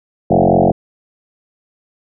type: tone with frequency modulation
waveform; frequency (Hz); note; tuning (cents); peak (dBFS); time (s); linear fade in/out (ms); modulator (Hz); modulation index
sine; 436.9; A4; -12; -8; 0.3-0.72; 10; 45.1; 6.9
effects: none